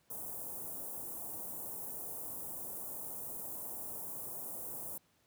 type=band-stop noise; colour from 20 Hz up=white; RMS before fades=-43 dBFS; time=0.1-4.98 s; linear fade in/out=5 ms; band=900 to 9500 Hz; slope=24 dB/octave; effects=pink hiss -72 dBFS RMS until 5.26 s + high-pass 80 Hz 12 dB/octave